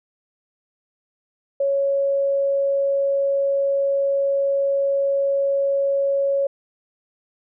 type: tone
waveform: sine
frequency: 554.4 Hz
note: C#5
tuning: in tune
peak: -17 dBFS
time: 1.6-6.47 s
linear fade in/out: 5 ms
effects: none